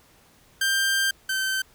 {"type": "tone pair in turn", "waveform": "sawtooth", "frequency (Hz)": [1575, 1545.3], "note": ["G6", "G6"], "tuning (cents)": [8, -25], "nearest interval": "unison", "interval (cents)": 33, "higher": "first", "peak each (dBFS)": [-17, -20], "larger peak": "first", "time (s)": [[0.61, 1.11], [1.29, 1.62]], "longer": "first", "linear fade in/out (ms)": 5, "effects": ["pink hiss -57 dBFS RMS until 1.74 s"]}